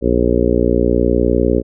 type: harmonic tone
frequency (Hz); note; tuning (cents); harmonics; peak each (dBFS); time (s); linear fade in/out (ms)
59.8; A#1; +45; 1 / 2 / 3 / 4 / 5 / 6 / 7 / 8 / 9; -19 / -23 / -23 / -19 / -19 / -20 / -18 / -21 / -22; 0.01-1.63; 50
effects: none